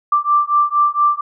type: beating tone pair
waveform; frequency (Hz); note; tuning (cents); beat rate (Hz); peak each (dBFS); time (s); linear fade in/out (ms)
sine; 1174.7 / 1179; D6 / D6; 0 / +6; 4.3; -15; 0.12-1.21; 5
effects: none